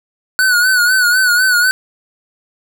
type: tone with vibrato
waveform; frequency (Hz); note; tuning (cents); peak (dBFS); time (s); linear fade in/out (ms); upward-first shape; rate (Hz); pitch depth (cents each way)
square; 1480; F#6; 0; -10; 0.39-1.71; 0; sine; 4; 64
effects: none